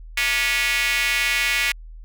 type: tone with high-pass filter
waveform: square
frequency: 129.8 Hz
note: C3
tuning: 13 cents flat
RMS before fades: -21 dBFS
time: 0.17-1.72 s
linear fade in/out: 5 ms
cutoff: 2200 Hz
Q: 3.6
effects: added 40 Hz sine -36 dBFS peak until 2.04 s